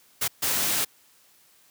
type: noise bursts at uneven times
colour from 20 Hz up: white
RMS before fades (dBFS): -25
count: 2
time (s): 0.21-0.28 / 0.42-0.85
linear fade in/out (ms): 10
effects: white hiss -59 dBFS RMS until 1.7 s + high-pass 80 Hz 12 dB/octave